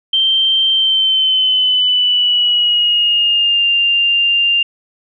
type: tone with pitch glide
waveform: sine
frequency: 3136 to 2794 Hz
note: G7 to F7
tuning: 0 to 0 cents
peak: -10 dBFS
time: 0.13-4.63 s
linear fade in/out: 5 ms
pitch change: -200 cents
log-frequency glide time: 0.71-3.66 s
effects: none